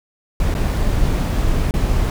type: noise with dropouts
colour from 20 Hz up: brown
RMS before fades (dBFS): -17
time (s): 0.4-2.1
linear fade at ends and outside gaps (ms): 1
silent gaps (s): 0.541-0.55 / 1.71-1.739
effects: none